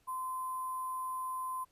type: tone with sample-and-hold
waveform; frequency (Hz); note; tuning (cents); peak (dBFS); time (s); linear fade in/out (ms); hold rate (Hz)
sine; 1032; C6; -24; -35; 0.07-1.65; 20; 11025
effects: pink hiss -72 dBFS RMS until 1.71 s + resampled to 32000 Hz